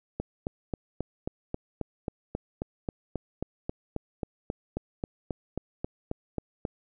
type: click train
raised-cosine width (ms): 2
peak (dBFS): -17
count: 25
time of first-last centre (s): 0.2-6.652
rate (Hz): 3.72
effects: none